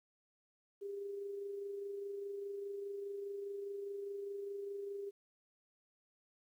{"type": "tone with amplitude modulation", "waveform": "sine", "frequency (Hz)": 400.6, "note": "G4", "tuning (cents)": 38, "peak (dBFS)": -39, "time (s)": [0.81, 5.11], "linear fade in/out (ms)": 20, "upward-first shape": "sine", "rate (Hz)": 24.9, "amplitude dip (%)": 35, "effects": ["12-bit"]}